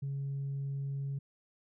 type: tone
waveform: sine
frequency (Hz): 138.5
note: C#3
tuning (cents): -1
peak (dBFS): -32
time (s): 0.02-1.19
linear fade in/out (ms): 10
effects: tanh soft clip ceiling -31 dBFS